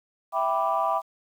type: chord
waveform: sine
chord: E minor seventh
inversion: none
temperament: equal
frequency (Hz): 659.3 / 784 / 987.8 / 1174.7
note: E5 / G5 / B5 / D6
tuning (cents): 0 / 0 / 0 / 0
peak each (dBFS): -27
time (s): 0.32-1.02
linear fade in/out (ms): 50
effects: tanh soft clip ceiling -13 dBFS + 9-bit